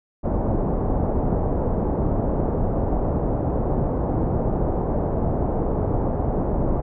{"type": "low-pass noise", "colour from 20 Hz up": "pink", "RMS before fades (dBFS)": -22, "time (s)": [0.23, 6.82], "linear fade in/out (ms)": 20, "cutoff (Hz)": 800, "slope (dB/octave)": 24, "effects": []}